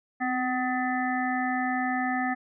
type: harmonic tone with a mistuned harmonic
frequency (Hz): 252.2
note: B3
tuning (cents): +36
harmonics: 1 / 3 / 5 / 7 / 8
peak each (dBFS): -29 / -29 / -36 / -32 / -37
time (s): 0.2-2.35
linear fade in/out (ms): 20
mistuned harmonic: 1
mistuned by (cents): +28
effects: none